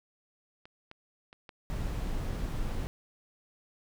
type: clicks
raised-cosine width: 0.3 ms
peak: -34 / -30 / -34 / -30 / -33 dBFS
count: 5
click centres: 0.655 / 0.914 / 1.329 / 1.492 / 2.71 s
type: noise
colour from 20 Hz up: brown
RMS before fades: -33 dBFS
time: 1.7-2.87 s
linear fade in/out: 0 ms
effects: none